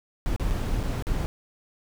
brown noise with dropouts, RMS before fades -26 dBFS, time 0.26-1.26 s, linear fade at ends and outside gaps 0 ms, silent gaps 0.363-0.397 / 0.504-0.509 / 0.831-0.836 / 1.024-1.069 s, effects none

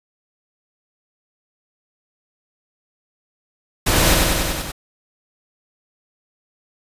pink noise with echo, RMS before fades -17 dBFS, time 3.86-4.15 s, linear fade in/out 10 ms, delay 95 ms, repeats 6, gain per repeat -2 dB, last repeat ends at 4.72 s, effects resampled to 32000 Hz

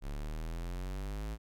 square exponential sweep, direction up, 34.65 to 55 Hz, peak -37 dBFS, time 0.01-1.38 s, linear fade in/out 50 ms, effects none

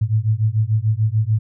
sine beating tone pair, 105.9 / 112.7 Hz, G#2 / A2, +34 / +42 cents, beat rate 6.8 Hz, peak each -18 dBFS, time 0.01-1.39 s, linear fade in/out 10 ms, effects none

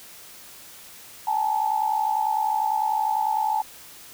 sine tone cluster, 792 / 861 / 912 Hz, G5 / A5 / A#5, +18 / -38 / -38 cents, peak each -28 / -22 / -30 dBFS, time 1.27-3.62 s, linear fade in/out 5 ms, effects white hiss -45 dBFS RMS until 4.13 s

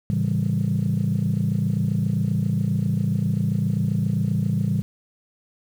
sine chord, A dominant seventh, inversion none, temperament just, 110 / 137.5 / 165 / 198 Hz, A2 / C#3 / E3 / G3, 0 / -14 / +2 / +18 cents, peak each -24 dBFS, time 0.1-4.82 s, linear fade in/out 0 ms, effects tanh soft clip ceiling -13 dBFS + 8-bit

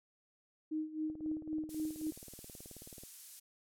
sine tone with tremolo, 311.1 Hz, D#4, in tune, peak -33 dBFS, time 0.71-2.11 s, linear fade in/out 10 ms, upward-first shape sine, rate 3.8 Hz, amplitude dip 80%
click train, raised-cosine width 2 ms, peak -39 dBFS, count 37, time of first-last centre 1.1-3.035 s, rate 18.6 Hz
violet noise, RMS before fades -46 dBFS, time 1.69-3.4 s, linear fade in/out 10 ms
effects low-pass 11000 Hz 12 dB/octave

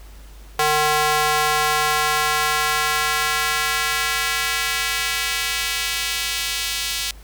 square tone with high-pass filter sweep, 151.9 Hz, D#3, 41 cents flat, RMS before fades -21 dBFS, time 0.59-7.11 s, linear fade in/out 2 ms, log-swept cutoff 720 to 3300 Hz, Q 1.1, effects added 50 Hz sine -39 dBFS peak until 7.23 s + pink hiss -49 dBFS RMS until 7.23 s

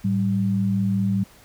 sine tone pair together, 108.7 / 193.68 Hz, A2 / G3, -21 / -21 cents, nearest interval minor seventh, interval 1000 cents, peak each -24 / -20 dBFS, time 0.04-1.24 s, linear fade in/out 10 ms, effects pink hiss -51 dBFS RMS until 1.44 s

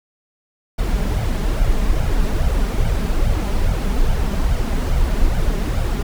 brown noise with flanger, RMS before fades -17 dBFS, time 0.78-6.03 s, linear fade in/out 10 ms, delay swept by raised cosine 1.3 to 5 ms, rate 2.4 Hz, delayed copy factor +0.65, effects none

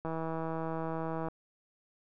click train, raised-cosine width 1 ms, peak -23 dBFS, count 201, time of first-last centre 0.05-1.285 s, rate 162 Hz, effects none

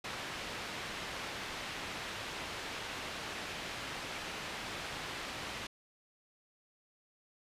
white low-pass noise, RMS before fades -42 dBFS, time 0.04-5.67 s, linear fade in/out 5 ms, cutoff 3100 Hz, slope 12 dB/octave, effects resampled to 32000 Hz

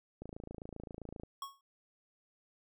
click train, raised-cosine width 2 ms, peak -31 dBFS, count 29, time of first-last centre 0.22-1.234 s, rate 27.6 Hz
square tone with exponential decay, 1102 Hz, C#6, 11 cents flat, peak -37 dBFS, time 1.42-1.61 s, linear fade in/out 2 ms, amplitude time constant 40 ms
effects none

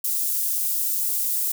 white high-pass noise, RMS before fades -24 dBFS, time 0.04-1.52 s, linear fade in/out 5 ms, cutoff 10000 Hz, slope 12 dB/octave, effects none

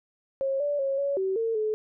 sine tone with pitch steps, 541 / 580 / 545 / 561 / 381.7 / 453.8 / 430.4 Hz, C#5 / D5 / C#5 / C#5 / G4 / A#4 / A4, -42 / -22 / -29 / +21 / -46 / -47 / -38 cents, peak -24 dBFS, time 0.41-1.74 s, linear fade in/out 0 ms, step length 190 ms, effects none

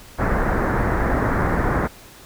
pink low-pass noise, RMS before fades -20 dBFS, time 0.18-1.88 s, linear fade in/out 20 ms, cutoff 1900 Hz, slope 48 dB/octave, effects pink hiss -44 dBFS RMS until 2.25 s

